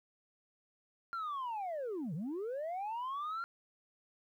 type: linear two-way sweep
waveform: sine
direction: down then up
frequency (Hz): 1396.9 to 138.59 to 1396.9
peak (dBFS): -34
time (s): 1.13-3.44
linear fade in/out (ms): 0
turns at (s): 2.14
effects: tanh soft clip ceiling -35 dBFS + 12-bit